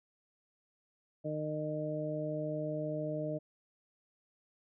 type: harmonic tone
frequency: 152.9 Hz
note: D#3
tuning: 30 cents flat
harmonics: 1 / 2 / 3 / 4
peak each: -39 / -40 / -43 / -37 dBFS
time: 1.24-3.39 s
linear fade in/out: 20 ms
effects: none